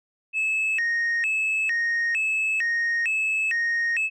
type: tone with vibrato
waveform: sine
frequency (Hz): 2200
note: C#7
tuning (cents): -14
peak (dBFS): -19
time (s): 0.33-4.1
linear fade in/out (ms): 50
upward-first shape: square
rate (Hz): 1.1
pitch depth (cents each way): 290
effects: tanh soft clip ceiling -20 dBFS